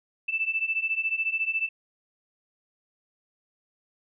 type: beating tone pair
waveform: sine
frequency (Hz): 2637 / 2651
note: E7 / E7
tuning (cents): 0 / +9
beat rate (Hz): 14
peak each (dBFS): -29 / -27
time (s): 0.28-1.69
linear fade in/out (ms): 10
effects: none